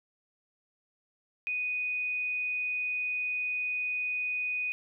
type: tone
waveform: sine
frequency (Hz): 2485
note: D#7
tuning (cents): -3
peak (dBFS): -29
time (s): 1.47-4.72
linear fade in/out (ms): 0
effects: none